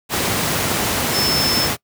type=tone in noise; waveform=sine; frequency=5274 Hz; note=E8; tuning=in tune; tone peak=-18 dBFS; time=1.12-1.69 s; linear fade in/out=50 ms; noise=pink; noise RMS=-19 dBFS; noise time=0.09-1.77 s; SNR=-2 dB; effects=noise-tail reverb RT60 0.1 s tail -23 dB re dry + high-pass 100 Hz 12 dB/octave